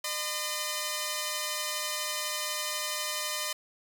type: tone pair together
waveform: 5% pulse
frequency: 607 / 1015.7 Hz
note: D#5 / B5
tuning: -43 / +48 cents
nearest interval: major sixth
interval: 891 cents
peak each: -22 dBFS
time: 0.04-3.53 s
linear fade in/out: 5 ms
effects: none